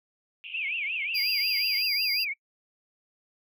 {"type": "band-pass noise", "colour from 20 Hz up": "white", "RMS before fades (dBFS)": -42, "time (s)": [0.44, 1.82], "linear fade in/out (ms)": 0, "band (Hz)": [2500, 3000], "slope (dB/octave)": 96}
{"type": "tone with vibrato", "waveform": "sine", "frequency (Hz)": 2435, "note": "D#7", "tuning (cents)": -38, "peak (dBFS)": -28, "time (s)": [0.53, 2.34], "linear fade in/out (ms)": 20, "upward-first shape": "triangle", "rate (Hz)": 5.5, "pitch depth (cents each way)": 250}
{"type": "tone", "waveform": "square", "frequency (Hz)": 4800, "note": "D8", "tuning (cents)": 37, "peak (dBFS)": -26, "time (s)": [1.14, 2.25], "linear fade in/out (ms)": 20}
{"effects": ["noise-tail reverb RT60 0.1 s tail -26 dB re dry"]}